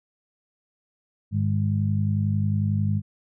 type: harmonic tone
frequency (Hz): 51.1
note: G#1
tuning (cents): -27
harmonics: 2 / 3 / 4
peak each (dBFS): -22 / -28 / -27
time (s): 1.31-3.02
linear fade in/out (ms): 50
effects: none